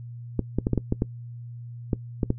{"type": "clicks", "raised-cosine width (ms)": 3, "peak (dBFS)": -9, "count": 10, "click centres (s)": [0.393, 0.586, 0.669, 0.733, 0.777, 0.924, 1.021, 1.932, 2.232, 2.304], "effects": ["noise-tail reverb RT60 0.1 s tail -20 dB re dry", "added 119 Hz sine -36 dBFS peak until 2.38 s"]}